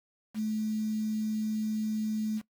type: tone with quantisation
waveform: sine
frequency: 216.2 Hz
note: A3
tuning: 30 cents flat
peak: -28 dBFS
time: 0.34-2.42 s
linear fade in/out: 50 ms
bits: 8
effects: noise-tail reverb RT60 0.1 s tail -19 dB re dry